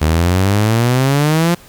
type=exponential sweep; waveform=sawtooth; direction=up; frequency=76.1 to 175.9 Hz; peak=-7 dBFS; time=0.01-1.55 s; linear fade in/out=10 ms; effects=pink hiss -42 dBFS RMS until 1.68 s